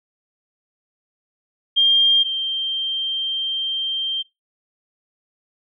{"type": "tone pair in turn", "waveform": "sine", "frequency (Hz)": [3200, 3160], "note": ["G7", "G7"], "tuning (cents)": [35, 13], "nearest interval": "unison", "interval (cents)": 22, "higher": "first", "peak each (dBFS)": [-11, -20], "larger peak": "first", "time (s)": [[1.76, 2.24], [2.24, 4.23]], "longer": "second", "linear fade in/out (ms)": 20, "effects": ["noise-tail reverb RT60 0.2 s tail -21 dB re dry"]}